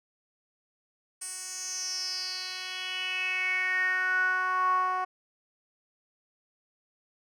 10% pulse tone with band-pass filter sweep, 370 Hz, F#4, in tune, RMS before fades -30 dBFS, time 1.21-5.05 s, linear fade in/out 10 ms, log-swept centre 8500 to 910 Hz, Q 6.5, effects none

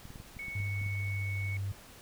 clicks, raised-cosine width 5 ms, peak -34 dBFS, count 9, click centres 0.054 / 0.104 / 0.158 / 0.201 / 0.368 / 0.483 / 0.602 / 0.816 / 0.863 s
sine tone, 2217 Hz, C#7, in tune, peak -38 dBFS, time 0.39-1.57 s, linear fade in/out 2 ms
sine tone with pitch glide, 100 to 98.45 Hz, G2 to G2, +35 to +8 cents, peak -32 dBFS, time 0.55-1.72 s, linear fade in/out 5 ms, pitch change -27 cents, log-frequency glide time 0.84-1.36 s
effects pink hiss -53 dBFS RMS until 2.01 s

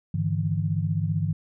sine tone cluster, 101.4 / 149.3 / 164.8 Hz, G#2 / D3 / E3, -41 / +29 / 0 cents, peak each -27 dBFS, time 0.14-1.33 s, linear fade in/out 5 ms, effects none

